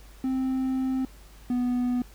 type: tone pair in turn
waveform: triangle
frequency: 261.6 / 246.9 Hz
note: C4 / B3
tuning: 0 / 0 cents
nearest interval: minor second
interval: 100 cents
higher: first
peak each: -22 / -21 dBFS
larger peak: second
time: 0.24-1.05 / 1.5-2.02 s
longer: first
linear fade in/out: 2 ms
effects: added 50 Hz sine -47 dBFS peak until 2.14 s + pink hiss -54 dBFS RMS until 2.14 s